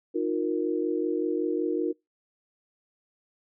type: chord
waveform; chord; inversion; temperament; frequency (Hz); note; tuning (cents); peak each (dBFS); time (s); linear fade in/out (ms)
sine; Eb suspended second; none; equal with one note detuned; 311.1 / 356.4 / 466.2; Eb4 / F4 / Bb4; 0 / +35 / 0; -29 / -28 / -30; 0.14-1.93; 20
effects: noise-tail reverb RT60 0.2 s tail -26 dB re dry